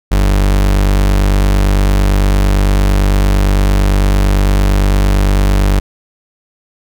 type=tone; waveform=40% pulse; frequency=48.87 Hz; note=G1; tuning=5 cents flat; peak=-7 dBFS; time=0.11-5.8 s; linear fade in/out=10 ms; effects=none